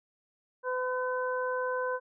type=harmonic tone; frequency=506 Hz; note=B4; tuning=42 cents sharp; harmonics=1 / 2 / 3; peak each=-31 / -34 / -36 dBFS; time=0.63-2 s; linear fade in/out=50 ms; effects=none